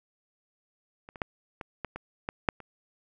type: clicks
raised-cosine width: 0.5 ms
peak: -30 / -28 / -14 / -22 / -18 / -22 / -16 / -7 / -30 dBFS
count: 9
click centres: 1.089 / 1.158 / 1.218 / 1.612 / 1.847 / 1.96 / 2.289 / 2.488 / 2.603 s
effects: none